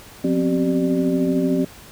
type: tone cluster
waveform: sine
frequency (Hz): 177.5 / 250.5 / 263.7 / 385 / 595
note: F3 / B3 / C4 / G4 / D5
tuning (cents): +28 / +25 / +14 / -31 / +22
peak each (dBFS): -23 / -28 / -19 / -24 / -28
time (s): 0.24-1.65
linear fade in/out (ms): 5
effects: pink hiss -43 dBFS RMS until 1.91 s

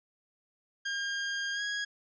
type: tone with pitch glide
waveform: sawtooth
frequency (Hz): 1612 to 1653.5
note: G6 to G#6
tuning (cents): +48 to -8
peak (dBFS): -28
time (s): 0.85-1.85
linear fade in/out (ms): 10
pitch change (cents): +44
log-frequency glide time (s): 1.53-1.62
effects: resampled to 16000 Hz

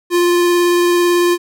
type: tone with vibrato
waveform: square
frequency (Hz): 350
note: F4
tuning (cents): +4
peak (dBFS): -11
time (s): 0.1-1.38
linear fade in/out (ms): 50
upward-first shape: triangle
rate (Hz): 18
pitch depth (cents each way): 10
effects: none

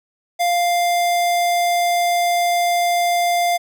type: tone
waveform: square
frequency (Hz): 698.5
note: F5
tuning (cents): 0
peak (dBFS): -16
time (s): 0.39-3.58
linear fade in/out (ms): 20
effects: none

